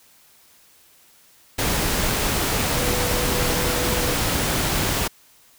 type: tone in noise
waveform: sine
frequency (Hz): 493.8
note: B4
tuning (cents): 0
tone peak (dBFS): -28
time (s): 2.76-4.15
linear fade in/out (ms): 10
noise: pink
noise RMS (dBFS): -22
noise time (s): 1.58-5.08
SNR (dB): -9
effects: white hiss -54 dBFS RMS until 5.58 s